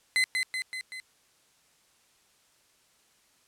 35% pulse tone with echo, 2040 Hz, C7, 44 cents flat, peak -20 dBFS, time 0.16-0.24 s, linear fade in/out 0 ms, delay 190 ms, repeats 4, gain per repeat -4 dB, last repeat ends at 1 s, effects white hiss -65 dBFS RMS until 3.47 s + low-pass 10000 Hz 12 dB/octave

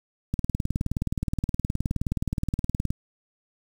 click train, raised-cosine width 5 ms, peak -13 dBFS, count 50, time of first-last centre 0.34-2.905 s, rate 19.1 Hz, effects 7-bit

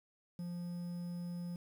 triangle tone with quantisation, 174.61 Hz, F3, in tune, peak -37 dBFS, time 0.39-1.56 s, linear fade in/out 2 ms, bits 10, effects none

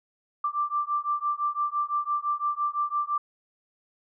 sine beating tone pair, 1174.7 / 1180.6 Hz, D6 / D6, 0 / +9 cents, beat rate 5.9 Hz, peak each -28 dBFS, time 0.44-3.18 s, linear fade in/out 5 ms, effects none

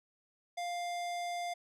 square tone, 700 Hz, F5, 4 cents sharp, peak -36 dBFS, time 0.57-1.54 s, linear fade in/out 10 ms, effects low-pass 9000 Hz 12 dB/octave

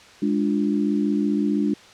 sine chord, D diminished, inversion second, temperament equal, 207.7 / 293.7 / 349.2 Hz, Ab3 / D4 / F4, 0 / 0 / 0 cents, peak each -22 / -22 / -28 dBFS, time 0.22-1.74 s, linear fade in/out 5 ms, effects white hiss -47 dBFS RMS until 1.93 s + low-pass 5000 Hz 12 dB/octave

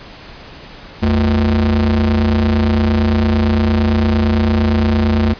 square ring-modulated tone, 69.3 Hz, C#2, in tune, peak -9 dBFS, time 1.02-5.34 s, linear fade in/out 10 ms, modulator 153 Hz, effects pink hiss -36 dBFS RMS until 5.39 s + resampled to 11025 Hz

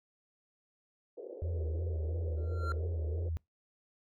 white band-pass noise, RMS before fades -46 dBFS, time 1.17-3.29 s, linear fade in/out 5 ms, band 350 to 530 Hz, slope 48 dB/octave
sine tone with vibrato, 81.7 Hz, E2, 15 cents flat, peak -32 dBFS, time 1.42-3.37 s, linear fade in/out 0 ms, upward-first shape sine, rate 2.9 Hz, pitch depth 73 cents each way
triangle tone with exponential growth, 1375 Hz, F6, 27 cents flat, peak -31 dBFS, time 2.37-2.72 s, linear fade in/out 1 ms, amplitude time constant 75 ms
effects noise-tail reverb RT60 0.2 s tail -26 dB re dry

